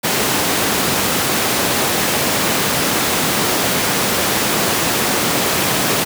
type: high-pass noise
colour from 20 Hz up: pink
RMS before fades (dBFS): -17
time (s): 0.03-6.05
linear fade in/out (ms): 20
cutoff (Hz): 170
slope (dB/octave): 12
effects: none